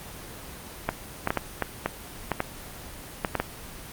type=clicks; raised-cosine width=0.5 ms; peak=-8 dBFS; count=11; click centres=0.89 / 1.274 / 1.305 / 1.373 / 1.623 / 1.86 / 2.317 / 2.404 / 3.248 / 3.353 / 3.4 s; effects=pink hiss -41 dBFS RMS until 3.92 s + Opus 24 kbps